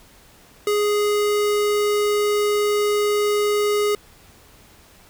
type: tone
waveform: square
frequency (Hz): 415.3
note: G#4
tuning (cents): 0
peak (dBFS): -18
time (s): 0.67-3.95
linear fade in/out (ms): 2
effects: pink hiss -50 dBFS RMS until 5.09 s